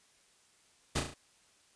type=noise with echo; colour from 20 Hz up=pink; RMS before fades=-31 dBFS; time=0.95-1 s; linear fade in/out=10 ms; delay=36 ms; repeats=4; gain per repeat=-5 dB; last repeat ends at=1.144 s; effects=white hiss -66 dBFS RMS until 1.75 s + resampled to 22050 Hz